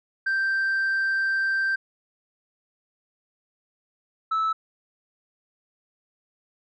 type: tone pair in turn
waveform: sine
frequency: 1568 / 1309.2 Hz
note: G6 / E6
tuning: 0 / -12 cents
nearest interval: minor third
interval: 312 cents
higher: first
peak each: -19 dBFS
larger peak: neither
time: 0.26-1.76 / 4.31-4.53 s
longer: first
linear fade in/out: 10 ms
effects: tanh soft clip ceiling -20 dBFS